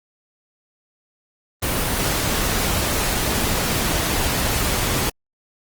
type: noise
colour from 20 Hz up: pink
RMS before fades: -21 dBFS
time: 1.62-5.1 s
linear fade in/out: 10 ms
effects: Opus 24 kbps